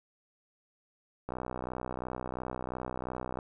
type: click train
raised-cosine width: 1 ms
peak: -22 dBFS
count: 133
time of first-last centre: 1.29-3.389 s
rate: 62.9 Hz
effects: none